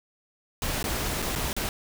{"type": "noise with dropouts", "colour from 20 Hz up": "pink", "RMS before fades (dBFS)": -29, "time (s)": [0.62, 1.69], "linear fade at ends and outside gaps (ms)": 1, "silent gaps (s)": [[0.828, 0.841], [1.221, 1.224], [1.353, 1.359], [1.53, 1.565]], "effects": []}